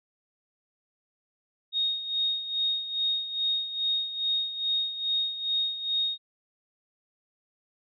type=tone with tremolo; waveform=sine; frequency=3725 Hz; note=A#7; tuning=2 cents flat; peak=-23 dBFS; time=1.72-6.18 s; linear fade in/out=50 ms; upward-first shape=sine; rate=2.4 Hz; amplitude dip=70%; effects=none